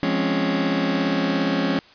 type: chord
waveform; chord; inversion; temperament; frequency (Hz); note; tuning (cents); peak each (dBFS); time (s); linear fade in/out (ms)
sawtooth; Db major seventh; first; just; 173.24 / 207.9 / 259.9 / 277.2; F3 / Ab3 / C4 / Db4; -14 / +2 / -11 / 0; -22 / -22 / -22 / -19; 0.03-1.79; 0
effects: white hiss -49 dBFS RMS until 1.94 s + resampled to 11025 Hz